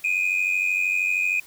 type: tone pair together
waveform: sine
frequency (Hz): 2425 / 2518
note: D#7 / D#7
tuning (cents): -45 / +20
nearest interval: minor second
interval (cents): 65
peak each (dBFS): -21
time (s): 0.04-1.4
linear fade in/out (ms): 5
effects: tanh soft clip ceiling -17 dBFS + white hiss -49 dBFS RMS until 1.46 s